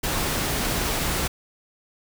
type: noise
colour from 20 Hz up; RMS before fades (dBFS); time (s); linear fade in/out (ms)
pink; -25; 0.03-1.28; 10
effects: none